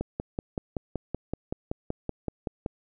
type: click train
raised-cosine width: 2 ms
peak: -16 dBFS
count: 15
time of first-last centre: 0.01-2.662 s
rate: 5.28 Hz
effects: none